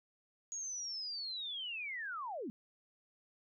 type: linear sweep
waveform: sine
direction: down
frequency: 6720 to 194.7 Hz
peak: -39 dBFS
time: 0.52-2.5 s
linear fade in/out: 0 ms
effects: none